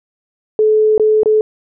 sine tone with dropouts, 431.2 Hz, A4, 35 cents flat, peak -8 dBFS, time 0.59-1.41 s, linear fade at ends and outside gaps 1 ms, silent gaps 0.979-0.997 / 1.233-1.258 s, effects none

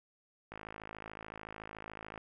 click train, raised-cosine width 0.5 ms, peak -29 dBFS, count 90, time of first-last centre 0.52-2.177 s, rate 53.7 Hz, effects none

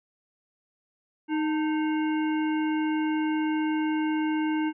harmonic tone with a mistuned harmonic, 310.2 Hz, D#4, 5 cents flat, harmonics 1 / 3 / 5 / 7 / 9, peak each -24 / -34 / -38 / -41 / -43 dBFS, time 1.28-4.73 s, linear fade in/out 50 ms, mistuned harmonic 3, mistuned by -63 cents, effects none

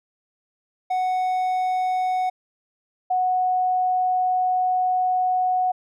triangle / sine tone pair in turn, 740 / 736.5 Hz, F#5 / F#5, 0 / -8 cents, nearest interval unison, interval 8 cents, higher first, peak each -18 dBFS, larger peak neither, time 0.9-2.3 / 3.1-5.72 s, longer second, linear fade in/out 10 ms, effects none

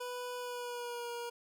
25% pulse tone with pitch glide, 493.9 to 474.9 Hz, B4 to A#4, 0 to +32 cents, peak -35 dBFS, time 0-1.3 s, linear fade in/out 10 ms, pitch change -68 cents, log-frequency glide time 0.38-1.1 s, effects none

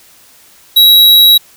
square tone, 3869 Hz, B7, 36 cents flat, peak -3 dBFS, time 0.76-1.38 s, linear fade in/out 10 ms, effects white hiss -43 dBFS RMS until 1.56 s

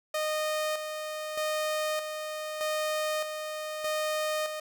sawtooth tone with tremolo, 616 Hz, D#5, 17 cents flat, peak -24 dBFS, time 0.14-4.6 s, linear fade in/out 5 ms, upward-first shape square, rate 0.81 Hz, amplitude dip 50%, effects none

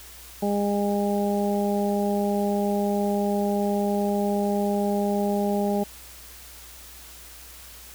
harmonic tone, 203.2 Hz, G#3, 38 cents flat, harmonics 1 / 2 / 3 / 4, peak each -24 / -27 / -29 / -30 dBFS, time 0.42-5.84 s, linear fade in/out 10 ms, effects added 60 Hz sine -49 dBFS peak until 7.94 s + white hiss -45 dBFS RMS until 7.94 s

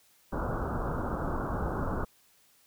pink low-pass noise, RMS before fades -32 dBFS, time 0.32-2.05 s, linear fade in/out 10 ms, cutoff 1500 Hz, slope 96 dB/octave, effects white hiss -64 dBFS RMS until 2.66 s

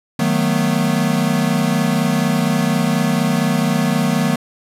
square chord, B dominant seventh, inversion first, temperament equal with one note detuned, 155.56 / 185 / 220 / 244.1 Hz, D#3 / F#3 / A3 / B3, 0 / 0 / 0 / -20 cents, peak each -21 dBFS, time 0.19-4.36 s, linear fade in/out 5 ms, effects resampled to 32000 Hz + 7-bit

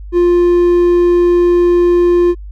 triangle tone, 350.4 Hz, F4, 6 cents sharp, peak -5 dBFS, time 0.12-2.35 s, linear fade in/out 50 ms, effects added 50 Hz sine -26 dBFS peak until 2.51 s

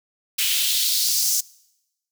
white noise with high-pass filter sweep, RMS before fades -21 dBFS, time 0.38-1.41 s, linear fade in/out 10 ms, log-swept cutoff 2700 to 6100 Hz, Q 2.6, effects noise-tail reverb RT60 0.9 s tail -23 dB re dry

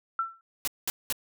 sine tone with exponential decay, 1343 Hz, E6, 32 cents sharp, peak -22 dBFS, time 0.19-0.41 s, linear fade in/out 2 ms, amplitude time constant 46 ms
white noise bursts, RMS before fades -29 dBFS, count 3, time 0.65-1.125 s, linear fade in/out 0 ms, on 25 ms, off 200 ms
effects none

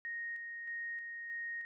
sine tone with tremolo, 1864.7 Hz, A#6, in tune, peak -38 dBFS, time 0.05-1.65 s, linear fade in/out 0 ms, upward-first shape square, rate 1.6 Hz, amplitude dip 35%, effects none

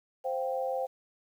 sine chord, C suspended fourth, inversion none, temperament equal, 523.3 / 698.5 / 784 Hz, C5 / F5 / G5, 0 / 0 / 0 cents, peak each -31 / -37 / -35 dBFS, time 0.24-0.87 s, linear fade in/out 20 ms, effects 10-bit

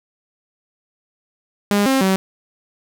sawtooth tone with pitch steps, 203.7 / 266.9 / 190.5 Hz, G#3 / C4 / G3, -33 / +35 / -49 cents, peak -10 dBFS, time 1.71-2.16 s, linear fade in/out 0 ms, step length 150 ms, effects none

